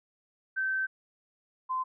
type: tone pair in turn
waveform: sine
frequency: 1546 / 1031.8 Hz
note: G6 / C6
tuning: -24 / -24 cents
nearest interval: perfect fifth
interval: 700 cents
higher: first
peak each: -27 / -28 dBFS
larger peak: first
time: 0.56-0.87 / 1.69-1.84 s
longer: first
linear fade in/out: 20 ms
effects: none